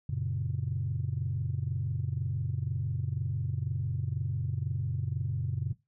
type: chord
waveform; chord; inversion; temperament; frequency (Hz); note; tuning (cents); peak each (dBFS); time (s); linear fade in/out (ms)
sine; F# major; none; equal; 92.5 / 116.54 / 138.59; F#2 / A#2 / C#3; 0 / 0 / 0; -34 / -34 / -32; 0.09-5.73; 5
effects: noise-tail reverb RT60 0.2 s tail -17 dB re dry + tanh soft clip ceiling -21 dBFS